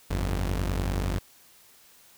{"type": "tone pair together", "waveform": "sawtooth", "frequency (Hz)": [49.44, 88.1], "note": ["G1", "F2"], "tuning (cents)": [15, 16], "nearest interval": "minor seventh", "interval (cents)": 1001, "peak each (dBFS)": [-23, -27], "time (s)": [0.1, 1.19], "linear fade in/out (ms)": 10, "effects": ["white hiss -56 dBFS RMS until 2.17 s"]}